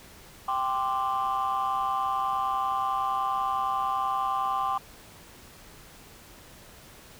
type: chord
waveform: sine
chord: G suspended fourth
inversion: none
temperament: just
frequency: 784 / 1045.3 / 1176 Hz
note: G5 / C6 / D6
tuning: 0 / -2 / +2 cents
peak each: -28 dBFS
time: 0.48-4.78 s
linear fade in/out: 5 ms
effects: tanh soft clip ceiling -20 dBFS + pink hiss -50 dBFS RMS until 7.19 s